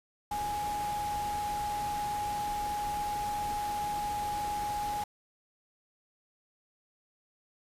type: tone in noise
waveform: sine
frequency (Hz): 830.6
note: G#5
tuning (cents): 0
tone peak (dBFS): -31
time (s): 0.31-5.04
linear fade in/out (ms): 5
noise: pink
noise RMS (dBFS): -42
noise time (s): 0.31-5.04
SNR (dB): +8
effects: resampled to 32000 Hz

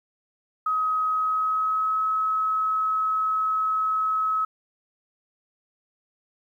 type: tone with pitch glide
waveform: sine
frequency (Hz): 1267 to 1285.4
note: D#6 to E6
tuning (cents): +31 to -44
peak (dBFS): -21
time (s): 0.66-4.45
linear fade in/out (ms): 5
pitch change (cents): +25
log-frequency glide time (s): 1.08-2.02
effects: 10-bit

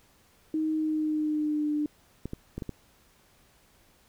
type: tone with pitch glide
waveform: sine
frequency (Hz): 313.1 to 298.3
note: D#4 to D4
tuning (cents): +11 to +27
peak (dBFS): -25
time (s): 0.54-1.86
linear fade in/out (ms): 2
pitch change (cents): -84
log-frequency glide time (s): 0.73-1.72
type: clicks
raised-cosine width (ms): 3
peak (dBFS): -21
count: 5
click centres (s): 2.256 / 2.334 / 2.58 / 2.622 / 2.693
effects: pink hiss -62 dBFS RMS until 4.08 s

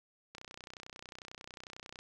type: click train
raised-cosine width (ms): 0.2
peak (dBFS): -29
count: 52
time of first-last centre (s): 0.35-1.99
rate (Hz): 31.1
effects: none

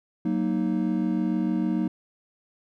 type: chord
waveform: triangle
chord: D# minor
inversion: first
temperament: just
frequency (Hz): 186.68 / 233.3 / 311.1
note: F#3 / A#3 / D#4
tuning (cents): +16 / +2 / 0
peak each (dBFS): -25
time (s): 0.25-1.88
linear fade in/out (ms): 5
effects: none

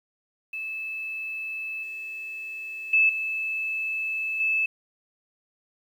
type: tone with level steps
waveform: sine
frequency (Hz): 2617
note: E7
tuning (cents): -13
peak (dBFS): -30 / -33 / -16 / -26 / -21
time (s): 0.53-4.66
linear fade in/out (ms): 5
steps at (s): 1.83 / 2.93 / 3.09 / 4.4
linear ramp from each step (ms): 5
effects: 9-bit

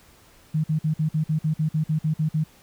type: tone bursts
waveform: sine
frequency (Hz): 155.56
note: D#3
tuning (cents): 0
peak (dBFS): -19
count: 13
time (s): 0.54-2.44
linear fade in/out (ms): 10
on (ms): 100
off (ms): 50
effects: pink hiss -54 dBFS RMS until 2.62 s

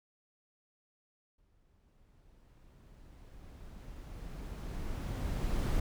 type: noise with exponential growth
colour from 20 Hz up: brown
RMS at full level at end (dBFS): -30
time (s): 1.38-5.8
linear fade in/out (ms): 5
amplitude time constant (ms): 960
effects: none

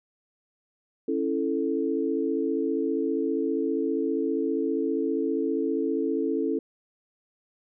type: chord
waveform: sine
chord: A major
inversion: first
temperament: just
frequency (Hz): 275 / 330 / 440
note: C#4 / E4 / A4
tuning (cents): -14 / +2 / 0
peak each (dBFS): -28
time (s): 1.08-6.59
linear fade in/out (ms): 5
effects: none

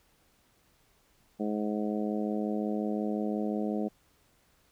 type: harmonic tone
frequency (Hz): 105.6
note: G#2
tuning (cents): +29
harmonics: 2 / 3 / 4 / 5 / 6 / 7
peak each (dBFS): -31 / -35 / -37 / -39 / -41 / -42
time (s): 1.39-3.89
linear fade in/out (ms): 20
effects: pink hiss -67 dBFS RMS until 4.71 s

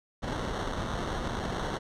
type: noise with sample-and-hold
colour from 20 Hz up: pink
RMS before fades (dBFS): -33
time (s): 0.22-1.79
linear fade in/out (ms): 20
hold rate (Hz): 2450
effects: low-pass 6000 Hz 12 dB/octave

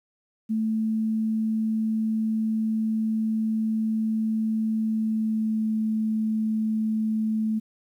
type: tone with pitch glide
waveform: sine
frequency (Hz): 220 to 218.5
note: A3 to A3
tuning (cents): 0 to -12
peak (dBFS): -22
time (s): 0.49-7.6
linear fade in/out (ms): 20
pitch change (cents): -12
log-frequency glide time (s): 4.77-5.69
effects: 10-bit

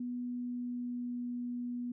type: tone with pitch glide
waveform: sine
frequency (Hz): 245.3 to 243.5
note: B3 to B3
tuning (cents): -12 to -24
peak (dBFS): -35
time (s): 0-1.92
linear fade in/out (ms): 5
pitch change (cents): -12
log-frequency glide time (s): 0.26-1.26
effects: none

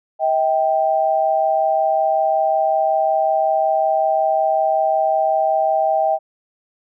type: tone pair together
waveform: sine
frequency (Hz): 638.6 / 784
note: D#5 / G5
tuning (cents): +45 / 0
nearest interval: major third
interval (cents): 355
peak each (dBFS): -17 / -17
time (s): 0.19-6.19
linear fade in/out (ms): 50
effects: none

